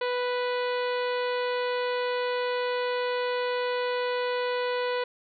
harmonic tone with a mistuned harmonic, 493.9 Hz, B4, in tune, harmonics 1 / 2 / 3 / 4 / 5 / 6 / 7 / 8 / 9, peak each -27 / -33 / -37 / -39 / -41 / -43 / -44 / -45 / -46 dBFS, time 0.01-5.04 s, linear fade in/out 5 ms, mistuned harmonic 9, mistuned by -26 cents, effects none

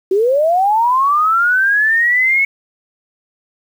sine linear sweep, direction up, 365.7 to 2211 Hz, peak -10 dBFS, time 0.11-2.45 s, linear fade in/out 5 ms, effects 7-bit

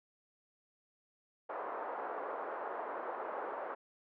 pink band-pass noise, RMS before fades -41 dBFS, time 1.49-3.75 s, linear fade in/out 10 ms, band 450 to 1300 Hz, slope 24 dB/octave, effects none

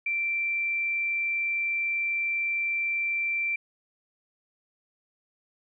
sine tone, 2349 Hz, D7, in tune, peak -25 dBFS, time 0.06-3.56 s, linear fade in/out 5 ms, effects none

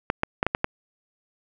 clicks, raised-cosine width 0.5 ms, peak -6 dBFS, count 6, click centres 0.101 / 0.234 / 0.429 / 0.466 / 0.549 / 0.644 s, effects none

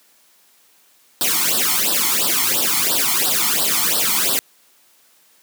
white noise with flanger, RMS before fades -18 dBFS, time 1.21-4.39 s, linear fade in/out 0 ms, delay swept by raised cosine 0.22 to 0.95 ms, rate 2.9 Hz, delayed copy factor +0.95, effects white hiss -55 dBFS RMS until 5.42 s + high-pass 200 Hz 12 dB/octave

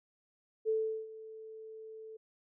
sine tone with ADSR envelope, 440 Hz, A4, in tune, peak -27 dBFS, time 0.65-2.17 s, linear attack 37 ms, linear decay 380 ms, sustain -18 dB, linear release 9 ms, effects none

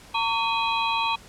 sine tone cluster, 911 / 1131 / 2501 / 3278 / 3966 Hz, A#5 / C#6 / D#7 / G#7 / B7, -40 / +34 / +8 / -23 / +7 cents, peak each -25 / -29 / -28 / -32 / -33 dBFS, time 0.14-1.16 s, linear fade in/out 10 ms, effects pink hiss -48 dBFS RMS until 1.28 s + low-pass 10000 Hz 12 dB/octave

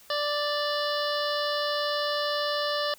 harmonic tone, 587.3 Hz, D5, in tune, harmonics 1 / 2 / 3 / 5 / 6 / 7 / 8 / 9, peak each -29 / -32 / -34 / -36 / -37 / -37 / -38 / -39 dBFS, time 0.1-2.94 s, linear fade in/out 2 ms, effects white hiss -54 dBFS RMS until 2.98 s

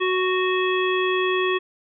harmonic tone, 370 Hz, F#4, in tune, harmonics 1 / 3 / 5 / 7 / 9, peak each -21 / -26 / -28 / -29 / -31 dBFS, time 0-1.59 s, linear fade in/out 20 ms, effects none

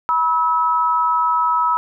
sine tone pair together, 973.2 / 1294 Hz, B5 / E6, -26 / -32 cents, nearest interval perfect fourth, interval 494 cents, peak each -17 dBFS, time 0.09-1.77 s, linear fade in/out 0 ms, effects none

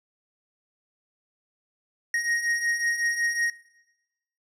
square beating tone pair, 1870 / 1875.4 Hz, A#6 / A#6, +5 / +10 cents, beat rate 5.4 Hz, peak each -31 / -26 dBFS, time 2.14-3.5 s, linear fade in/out 2 ms, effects noise-tail reverb RT60 1.0 s tail -20 dB re dry + low-pass 9000 Hz 12 dB/octave

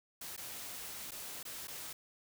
white noise with dropouts, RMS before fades -45 dBFS, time 0.21-1.93 s, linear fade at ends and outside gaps 5 ms, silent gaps 0.365-0.376 / 1.109-1.117 / 1.43-1.451 / 1.673-1.68 s, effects none

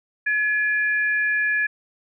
sine tone pair together, 1700 / 2400 Hz, G#6 / D7, +40 / +37 cents, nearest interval tritone, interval 597 cents, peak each -19 / -28 dBFS, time 0.26-1.67 s, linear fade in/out 10 ms, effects none

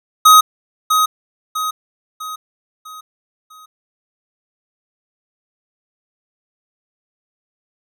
square tone with echo, 1259 Hz, D#6, 20 cents sharp, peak -5 dBFS, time 0.25-0.41 s, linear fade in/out 10 ms, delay 650 ms, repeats 5, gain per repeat -7 dB, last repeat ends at 3.66 s, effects none

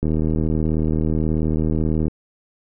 click train, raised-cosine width 3 ms, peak -9 dBFS, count 162, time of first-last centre 0.03-2.081 s, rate 78.5 Hz, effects none

